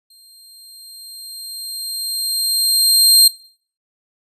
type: tone with exponential growth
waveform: sawtooth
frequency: 4186 Hz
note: C8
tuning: in tune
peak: -3 dBFS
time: 0.1-3.28 s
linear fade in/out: 5 ms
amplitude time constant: 690 ms
effects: noise-tail reverb RT60 0.5 s tail -20 dB re dry + resampled to 32000 Hz